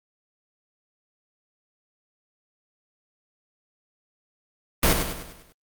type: noise with echo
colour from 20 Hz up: pink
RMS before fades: -18 dBFS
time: 4.83-4.93 s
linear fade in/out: 2 ms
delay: 99 ms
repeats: 6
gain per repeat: -6 dB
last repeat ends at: 5.524 s
effects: Opus 32 kbps